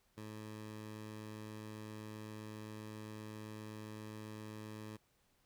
15% pulse tone, 107.6 Hz, A2, 38 cents flat, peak -40 dBFS, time 0.17-4.97 s, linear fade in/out 10 ms, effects pink hiss -75 dBFS RMS until 5.45 s

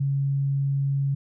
sine tone, 138.59 Hz, C#3, in tune, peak -21 dBFS, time 0-1.15 s, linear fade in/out 10 ms, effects none

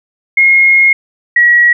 sine tone pair in turn, 2151 / 1916.3 Hz, C7 / A#6, +47 / +47 cents, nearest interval major second, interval 200 cents, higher first, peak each -4 dBFS, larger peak neither, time 0.37-0.93 / 1.36-1.73 s, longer first, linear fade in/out 5 ms, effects none

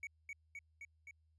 triangle tone with echo, 2244 Hz, C#7, 21 cents sharp, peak -40 dBFS, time 0.03-0.07 s, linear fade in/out 2 ms, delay 260 ms, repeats 4, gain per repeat -2 dB, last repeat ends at 1.11 s, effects added 79 Hz sine -70 dBFS peak until 1.38 s + resampled to 24000 Hz

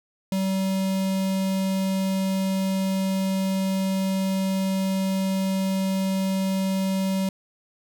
square tone with notch filter, 191.4 Hz, G3, 41 cents flat, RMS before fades -24 dBFS, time 0.32-7.29 s, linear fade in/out 2 ms, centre 1500 Hz, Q 1.3, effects none

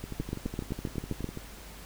two click trains, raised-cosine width 3 ms, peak -18 / -24 dBFS, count 9 / 17, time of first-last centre 0.2-1.243 / 0.04-1.373 s, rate 7.67 / 12 Hz, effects added 50 Hz sine -48 dBFS peak until 1.85 s + pink hiss -48 dBFS RMS until 1.85 s

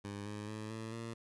15% pulse tone with pitch steps, 101.5 / 104.72 / 108.03 / 111.46 / 114.99 Hz, G#2 / G#2 / A2 / A2 / A#2, -39 / +15 / -31 / +23 / -23 cents, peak -35 dBFS, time 0.04-1.14 s, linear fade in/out 10 ms, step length 220 ms, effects resampled to 24000 Hz + 12-bit

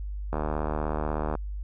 click train, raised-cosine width 1 ms, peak -15 dBFS, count 79, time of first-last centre 0.33-1.352 s, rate 76.3 Hz, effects added 50 Hz sine -31 dBFS peak until 1.63 s

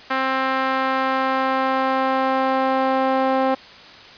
sawtooth tone with band-pass filter sweep, 264.1 Hz, C4, 16 cents sharp, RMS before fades -20 dBFS, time 0.1-3.55 s, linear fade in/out 10 ms, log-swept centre 1400 to 720 Hz, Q 1.3, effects white hiss -42 dBFS RMS until 4.17 s + resampled to 11025 Hz

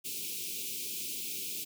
white band-stop noise, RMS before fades -38 dBFS, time 0.04-1.65 s, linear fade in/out 20 ms, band 460 to 2300 Hz, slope 96 dB/octave, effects high-pass 150 Hz 12 dB/octave

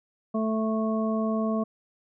harmonic tone, 220 Hz, A3, in tune, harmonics 1 / 2 / 3 / 5, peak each -25 / -33 / -31 / -35 dBFS, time 0.34-1.64 s, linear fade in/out 10 ms, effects none

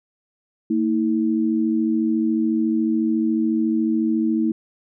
sine tone pair together, 227 / 321 Hz, A#3 / E4, -46 / -46 cents, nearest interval tritone, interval 600 cents, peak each -20 dBFS, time 0.7-4.52 s, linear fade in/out 5 ms, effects none

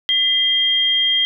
sine tone pair together, 2023 / 3211 Hz, B6 / G7, +41 / +41 cents, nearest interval minor sixth, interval 800 cents, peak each -24 / -14 dBFS, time 0.09-1.25 s, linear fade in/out 0 ms, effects none

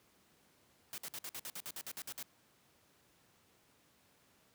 white noise bursts, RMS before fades -44 dBFS, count 13, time 0.93-2.227 s, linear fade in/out 0 ms, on 49 ms, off 55 ms, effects pink hiss -69 dBFS RMS until 4.54 s + high-pass 100 Hz 12 dB/octave

